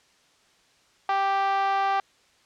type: tone with band-pass filter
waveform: 5% pulse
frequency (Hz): 392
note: G4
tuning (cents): 0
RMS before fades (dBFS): -24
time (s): 1.09-2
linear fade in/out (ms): 2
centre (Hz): 900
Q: 7
effects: white hiss -61 dBFS RMS until 2.45 s + low-pass 6000 Hz 12 dB/octave